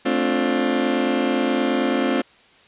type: chord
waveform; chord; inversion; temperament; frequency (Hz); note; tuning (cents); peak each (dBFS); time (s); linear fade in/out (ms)
30% pulse; D minor seventh; second; just; 220.2 / 264.3 / 293.7 / 352.4; A3 / C4 / D4 / F4; +2 / +18 / 0 / +16; -23 / -19 / -23 / -22; 0.05-2.22; 10
effects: white hiss -52 dBFS RMS until 2.67 s + resampled to 8000 Hz